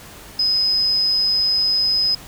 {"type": "tone", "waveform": "sine", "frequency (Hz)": 5050, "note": "D#8", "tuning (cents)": 25, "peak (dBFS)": -15, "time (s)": [0.39, 2.15], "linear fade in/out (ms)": 5, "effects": ["added 50 Hz sine -50 dBFS peak until 2.27 s", "pink hiss -40 dBFS RMS until 2.27 s"]}